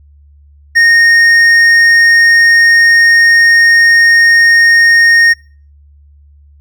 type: tone with hard clipping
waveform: sine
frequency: 1850 Hz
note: A#6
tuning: 14 cents flat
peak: -5 dBFS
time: 0.75-5.34 s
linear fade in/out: 20 ms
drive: 6 dB
effects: noise-tail reverb RT60 0.4 s tail -24 dB re dry + added 72 Hz sine -39 dBFS peak until 6.6 s